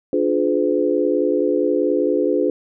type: chord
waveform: sine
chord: D diminished seventh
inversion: none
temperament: just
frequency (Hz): 293.7 / 352.4 / 422.9 / 507.5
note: D4 / F4 / Ab4 / Cb5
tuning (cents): 0 / +16 / +31 / +47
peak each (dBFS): -21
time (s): 0.13-2.5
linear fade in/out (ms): 2
effects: none